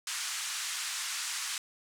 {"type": "band-pass noise", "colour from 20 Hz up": "white", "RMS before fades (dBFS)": -36, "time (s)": [0.07, 1.58], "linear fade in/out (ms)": 2, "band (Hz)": [1100, 8800], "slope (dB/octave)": 24, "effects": []}